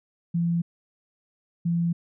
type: tone pair in turn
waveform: sine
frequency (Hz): 170 / 170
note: F3 / F3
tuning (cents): -46 / -46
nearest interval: unison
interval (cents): 0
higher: neither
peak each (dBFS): -21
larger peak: neither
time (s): 0.34-0.62 / 1.65-1.93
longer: neither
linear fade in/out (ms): 10
effects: none